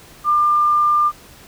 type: tone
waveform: sine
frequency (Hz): 1197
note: D6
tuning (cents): +33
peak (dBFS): -12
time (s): 0.24-1.12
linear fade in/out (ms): 50
effects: pink hiss -44 dBFS RMS until 1.47 s